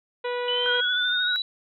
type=harmonic tone; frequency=489.4 Hz; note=B4; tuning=16 cents flat; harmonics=1 / 2 / 3 / 4 / 5 / 6 / 7 / 8; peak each=-27 / -33 / -37 / -39 / -41 / -43 / -44 / -45 dBFS; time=0.24-0.81 s; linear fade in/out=10 ms
type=linear sweep; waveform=sine; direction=up; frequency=2960 to 3951 Hz; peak=-24 dBFS; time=0.48-1.42 s; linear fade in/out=2 ms
type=tone with vibrato; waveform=sine; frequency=1473 Hz; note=F#6; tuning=8 cents flat; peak=-24 dBFS; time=0.66-1.36 s; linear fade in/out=0 ms; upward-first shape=sine; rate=13 Hz; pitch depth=28 cents each way
effects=none